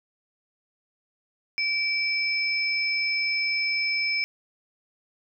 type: tone pair together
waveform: sine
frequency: 2320 / 5208 Hz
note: D7 / E8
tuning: -22 / -22 cents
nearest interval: octave + major second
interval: 1400 cents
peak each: -24 / -29 dBFS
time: 1.58-4.24 s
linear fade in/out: 0 ms
effects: none